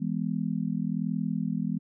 sine chord, E major, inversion none, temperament just, 164.81 / 206 / 247.2 Hz, E3 / G#3 / B3, 0 / -14 / +2 cents, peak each -31 / -30 / -32 dBFS, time 0-1.79 s, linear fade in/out 20 ms, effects none

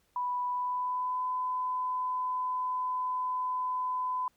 sine tone with pitch glide, 987.8 to 1008.6 Hz, B5 to B5, 0 to +36 cents, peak -29 dBFS, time 0.16-4.28 s, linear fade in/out 2 ms, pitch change +36 cents, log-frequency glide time 0.49-1.24 s, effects pink hiss -71 dBFS RMS until 4.36 s

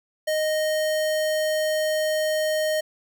square tone, 620 Hz, D#5, 6 cents flat, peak -22 dBFS, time 0.27-2.81 s, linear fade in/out 10 ms, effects none

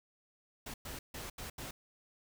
pink noise bursts at uneven times, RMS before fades -44 dBFS, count 5, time 0.66-0.74 / 0.85-0.99 / 1.14-1.3 / 1.38-1.5 / 1.58-1.71 s, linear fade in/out 5 ms, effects none

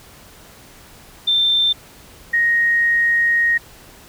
sine tone pair in turn, 3571 / 1871 Hz, A7 / A#6, +25 / +6 cents, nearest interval major seventh, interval 1119 cents, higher first, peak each -13 dBFS, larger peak neither, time 1.27-1.73 / 2.33-3.58 s, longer second, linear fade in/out 10 ms, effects pink hiss -44 dBFS RMS until 4.08 s

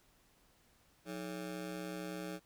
25% pulse ring-modulated tone, 246.9 Hz, B3, in tune, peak -34 dBFS, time 1.05-2.4 s, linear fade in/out 50 ms, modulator 68 Hz, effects pink hiss -69 dBFS RMS until 2.45 s

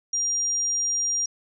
sine tone, 5700 Hz, F8, 34 cents sharp, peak -22 dBFS, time 0.13-1.26 s, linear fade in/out 5 ms, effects none

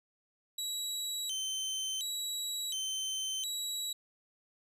25% pulse tone with vibrato, 3468 Hz, A7, 26 cents flat, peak -30 dBFS, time 0.58-3.93 s, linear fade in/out 5 ms, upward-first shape square, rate 0.7 Hz, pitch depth 200 cents each way, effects none

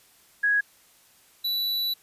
sine / square tone pair in turn, 1661.2 / 3951 Hz, G#6 / B7, 0 / 0 cents, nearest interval octave + minor third, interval 1500 cents, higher second, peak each -19 / -25 dBFS, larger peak first, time 0.43-0.61 / 1.44-1.94 s, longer second, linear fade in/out 10 ms, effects white hiss -58 dBFS RMS until 2.02 s + resampled to 32000 Hz

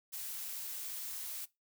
blue noise, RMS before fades -42 dBFS, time 0.12-1.46 s, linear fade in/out 20 ms, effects noise-tail reverb RT60 0.2 s tail -20 dB re dry

